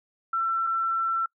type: tone pair in turn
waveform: sine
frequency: 1344 / 1344 Hz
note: E6 / E6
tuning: +33 / +33 cents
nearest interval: unison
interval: 0 cents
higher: neither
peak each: -23 dBFS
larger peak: neither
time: 0.33-0.67 / 0.67-1.26 s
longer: second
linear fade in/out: 5 ms
effects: noise-tail reverb RT60 0.1 s tail -24 dB re dry